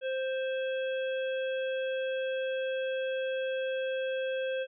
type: harmonic tone with a mistuned harmonic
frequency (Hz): 524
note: C5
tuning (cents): +2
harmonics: 1 / 3 / 5 / 6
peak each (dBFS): -30 / -40 / -44 / -46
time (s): 0.01-4.67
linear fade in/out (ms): 50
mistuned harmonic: 6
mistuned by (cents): +83
effects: none